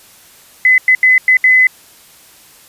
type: tone bursts at uneven times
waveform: sine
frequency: 2022 Hz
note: B6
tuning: 40 cents sharp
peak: -5 dBFS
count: 5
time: 0.65-0.78 / 0.88-0.95 / 1.03-1.18 / 1.28-1.37 / 1.44-1.67 s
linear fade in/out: 2 ms
effects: white hiss -43 dBFS RMS until 2.68 s + resampled to 32000 Hz